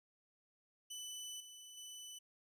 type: tone with level steps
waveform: 20% pulse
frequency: 2992 Hz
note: F#7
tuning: 19 cents sharp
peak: -40 / -48 / -44 dBFS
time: 0.9-2.19 s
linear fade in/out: 10 ms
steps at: 1.4 / 1.77 s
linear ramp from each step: 5 ms
effects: none